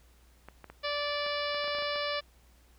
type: clicks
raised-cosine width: 0.5 ms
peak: -30 dBFS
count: 11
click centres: 0.486 / 0.643 / 0.7 / 1.264 / 1.546 / 1.643 / 1.679 / 1.75 / 1.786 / 1.823 / 1.959 s
type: harmonic tone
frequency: 583 Hz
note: D5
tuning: 13 cents flat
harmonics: 1 / 2 / 3 / 4 / 5 / 6 / 7 / 8 / 9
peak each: -34 / -37 / -39 / -40 / -41 / -42 / -42 / -43 / -44 dBFS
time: 0.83-2.21 s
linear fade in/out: 20 ms
effects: added 60 Hz sine -59 dBFS peak until 2.78 s + pink hiss -65 dBFS RMS until 2.78 s